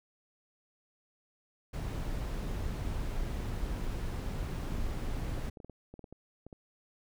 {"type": "noise", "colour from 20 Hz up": "brown", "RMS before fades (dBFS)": -35, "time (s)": [1.73, 5.5], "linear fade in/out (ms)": 10}
{"type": "clicks", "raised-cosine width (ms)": 2, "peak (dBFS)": -34, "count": 12, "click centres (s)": [5.367, 5.471, 5.572, 5.602, 5.646, 5.697, 5.94, 5.993, 6.042, 6.126, 6.466, 6.528]}
{"effects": []}